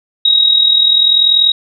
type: tone with amplitude modulation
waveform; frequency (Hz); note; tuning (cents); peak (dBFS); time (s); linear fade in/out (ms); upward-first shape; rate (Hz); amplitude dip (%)
sine; 3800; A#7; +33; -4; 0.25-1.52; 5; sine; 40.4; 60
effects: none